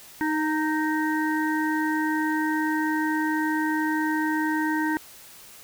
harmonic tone with a mistuned harmonic, 311.1 Hz, D#4, in tune, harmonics 1 / 3 / 5 / 6, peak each -24 / -29 / -31 / -32 dBFS, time 0.21-4.97 s, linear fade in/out 0 ms, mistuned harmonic 3, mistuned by -17 cents, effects white hiss -47 dBFS RMS until 5.63 s

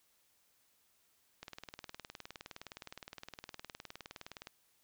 click train, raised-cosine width 0.2 ms, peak -28 dBFS, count 60, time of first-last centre 1.43-4.471 s, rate 19.4 Hz, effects white hiss -73 dBFS RMS until 4.83 s

